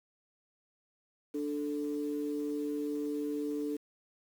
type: tone pair together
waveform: sine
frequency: 293.7 / 440.1 Hz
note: D4 / A4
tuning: 0 / 0 cents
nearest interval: perfect fifth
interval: 700 cents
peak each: -33 / -36 dBFS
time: 1.34-3.77 s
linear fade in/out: 10 ms
effects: tanh soft clip ceiling -24 dBFS + 9-bit